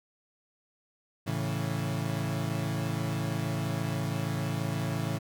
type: chord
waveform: 35% pulse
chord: A major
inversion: none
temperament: equal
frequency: 110 / 138.59 / 164.81 Hz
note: A2 / C#3 / E3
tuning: 0 / 0 / 0 cents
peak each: -32 dBFS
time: 1.26-5.19 s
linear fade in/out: 20 ms
effects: none